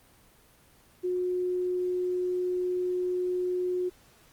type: tone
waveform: sine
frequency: 362.1 Hz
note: F#4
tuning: 37 cents flat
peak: -26 dBFS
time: 1.03-3.9 s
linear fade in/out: 20 ms
effects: pink hiss -59 dBFS RMS until 4.32 s + Opus 24 kbps